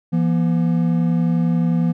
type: tone pair together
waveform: triangle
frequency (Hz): 169.11 / 240.4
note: E3 / B3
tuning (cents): +45 / -46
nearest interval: tritone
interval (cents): 609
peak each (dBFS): -14 / -19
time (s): 0.12-1.93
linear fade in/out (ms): 20
effects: none